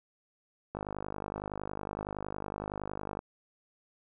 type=click train; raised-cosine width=1 ms; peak=-22 dBFS; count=125; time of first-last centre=0.75-3.191 s; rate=50.8 Hz; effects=none